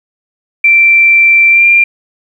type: tone with pitch glide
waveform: sine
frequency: 2348 to 2385 Hz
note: D7 to D7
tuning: -1 to +26 cents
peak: -3 dBFS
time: 0.64-1.84 s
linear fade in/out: 5 ms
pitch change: +27 cents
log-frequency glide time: 1.5-1.65 s
effects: 7-bit